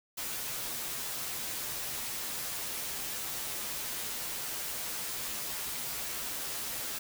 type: noise with comb filter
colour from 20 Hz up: white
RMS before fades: -37 dBFS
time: 0.17-6.99 s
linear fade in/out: 10 ms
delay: 11 ms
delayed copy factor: -0.6
effects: none